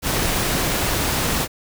pink noise, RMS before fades -21 dBFS, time 0.02-1.48 s, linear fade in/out 50 ms, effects none

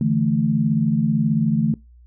sine chord, D suspended second, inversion none, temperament just, 146.83 / 165.19 / 220.2 Hz, D3 / E3 / A3, 0 / +4 / +2 cents, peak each -21 / -22 / -19 dBFS, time 0.01-1.74 s, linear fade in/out 2 ms, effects noise-tail reverb RT60 0.2 s tail -22 dB re dry + added 60 Hz sine -45 dBFS peak until 2.06 s

